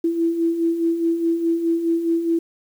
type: beating tone pair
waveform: sine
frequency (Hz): 329.6 / 334.4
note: E4 / E4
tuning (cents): 0 / +25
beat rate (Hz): 4.8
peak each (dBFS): -26 / -18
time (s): 0.04-2.39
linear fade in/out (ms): 5
effects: 8-bit